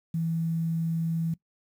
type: tone with quantisation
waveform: sine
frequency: 164.4 Hz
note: E3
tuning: 4 cents flat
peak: -25 dBFS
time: 0.14-1.34 s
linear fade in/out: 5 ms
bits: 9
effects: noise-tail reverb RT60 0.1 s tail -20 dB re dry